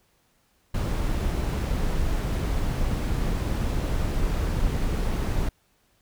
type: noise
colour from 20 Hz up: brown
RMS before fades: -25 dBFS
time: 0.74-5.49 s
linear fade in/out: 5 ms
effects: pink hiss -66 dBFS RMS until 6.01 s